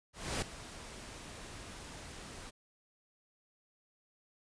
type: noise with ADSR envelope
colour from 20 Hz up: pink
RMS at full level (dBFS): -34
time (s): 0.13-2.51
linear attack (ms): 290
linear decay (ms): 6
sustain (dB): -14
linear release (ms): 22
effects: resampled to 22050 Hz